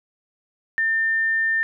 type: tone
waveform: sine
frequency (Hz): 1800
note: A6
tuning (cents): +39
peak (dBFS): -18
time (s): 0.78-1.63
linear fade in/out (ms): 0
effects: none